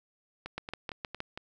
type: two click trains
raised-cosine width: 0.3 ms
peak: -23 / -19 dBFS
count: 5 / 5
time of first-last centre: 0.46-1.375 / 0.58-1.204 s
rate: 4.37 / 6.41 Hz
effects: none